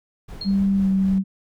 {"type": "noise with tremolo", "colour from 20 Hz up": "brown", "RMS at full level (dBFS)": -34, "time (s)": [0.28, 1.19], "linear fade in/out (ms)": 10, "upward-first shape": "triangle", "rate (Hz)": 4, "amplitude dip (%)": 50}
{"type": "tone with exponential decay", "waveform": "sine", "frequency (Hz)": 4251, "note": "C8", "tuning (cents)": 27, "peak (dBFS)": -25, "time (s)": [0.41, 0.59], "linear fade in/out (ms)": 5, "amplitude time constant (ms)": 39}
{"type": "tone with pitch glide", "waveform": "sine", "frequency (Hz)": [196, 191.97], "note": ["G3", "G3"], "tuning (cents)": [0, -36], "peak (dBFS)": -16, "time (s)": [0.44, 1.24], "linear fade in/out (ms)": 50, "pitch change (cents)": -36, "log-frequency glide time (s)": [0.77, 0.9]}
{"effects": []}